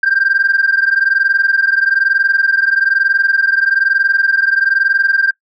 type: tone pair together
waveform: sine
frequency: 1574 / 1595.1 Hz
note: G6 / G6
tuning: +7 / +30 cents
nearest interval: unison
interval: 23 cents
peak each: -12 dBFS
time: 0.03-5.31 s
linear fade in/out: 5 ms
effects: noise-tail reverb RT60 0.1 s tail -20 dB re dry + tanh soft clip ceiling -5 dBFS